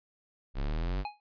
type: exponential sweep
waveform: square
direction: up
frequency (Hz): 32.7 to 50.4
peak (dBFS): -30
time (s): 0.54-1.05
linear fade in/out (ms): 50
type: tone with exponential decay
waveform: square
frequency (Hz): 832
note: G#5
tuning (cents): +3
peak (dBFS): -31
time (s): 1.05-1.2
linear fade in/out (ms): 1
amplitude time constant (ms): 31
effects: resampled to 11025 Hz